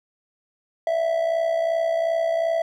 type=tone with amplitude modulation; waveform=triangle; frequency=659.3 Hz; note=E5; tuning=in tune; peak=-15 dBFS; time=0.87-2.62 s; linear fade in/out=2 ms; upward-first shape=sine; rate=62.7 Hz; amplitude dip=60%; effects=none